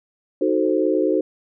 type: chord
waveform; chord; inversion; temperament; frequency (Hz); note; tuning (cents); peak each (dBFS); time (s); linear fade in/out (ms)
sine; D# diminished seventh; none; equal; 311.1 / 370 / 440 / 523.3; D#4 / F#4 / A4 / C5; 0 / 0 / 0 / 0; -21 / -21 / -23 / -23; 0.41-1.21; 5
effects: none